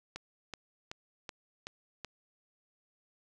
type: click train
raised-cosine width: 0.2 ms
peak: -23 dBFS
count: 6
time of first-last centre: 0.16-2.047 s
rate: 2.65 Hz
effects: none